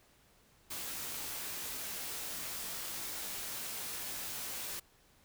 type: noise with comb filter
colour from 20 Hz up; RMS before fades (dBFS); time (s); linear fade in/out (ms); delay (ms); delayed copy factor
white; -41; 0.7-4.8; 10; 18; -0.5
effects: pink hiss -66 dBFS RMS until 5.24 s